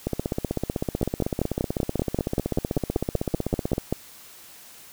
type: two click trains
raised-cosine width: 2 ms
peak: -11 / -9 dBFS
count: 60 / 16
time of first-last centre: 0.07-3.781 / 1.03-3.926 s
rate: 15.9 / 5.18 Hz
effects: white hiss -47 dBFS RMS until 4.92 s